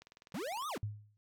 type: click train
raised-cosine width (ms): 0.2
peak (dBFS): -36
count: 13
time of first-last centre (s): 0.02-0.623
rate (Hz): 19.9
type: linear two-way sweep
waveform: square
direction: up then down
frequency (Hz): 142.9 to 1278 to 156.5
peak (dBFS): -38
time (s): 0.34-0.78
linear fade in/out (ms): 5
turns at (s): 0.68
type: tone with exponential decay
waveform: sine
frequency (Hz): 104.7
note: G#2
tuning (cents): +15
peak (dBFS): -32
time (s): 0.83-1.17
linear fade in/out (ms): 0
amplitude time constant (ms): 72
effects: noise-tail reverb RT60 0.1 s tail -26 dB re dry